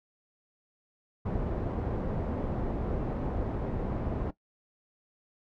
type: low-pass noise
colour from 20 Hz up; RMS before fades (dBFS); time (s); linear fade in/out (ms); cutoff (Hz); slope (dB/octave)
pink; -32; 1.25-4.31; 10; 620; 12
effects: noise-tail reverb RT60 0.1 s tail -17 dB re dry